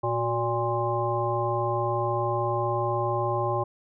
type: harmonic tone with a mistuned harmonic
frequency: 116.54 Hz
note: A#2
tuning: in tune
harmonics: 1 / 3 / 5 / 7 / 9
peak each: -30 / -30 / -30 / -30 / -30 dBFS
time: 0.03-3.64 s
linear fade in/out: 10 ms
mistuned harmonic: 3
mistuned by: +79 cents
effects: none